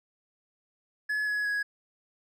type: tone with pitch steps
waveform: triangle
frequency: 1703 / 1684.4 / 1666 Hz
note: G#6 / G#6 / G#6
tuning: +43 / +24 / +5 cents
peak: -25 dBFS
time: 1.09-1.63 s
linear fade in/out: 10 ms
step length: 180 ms
effects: none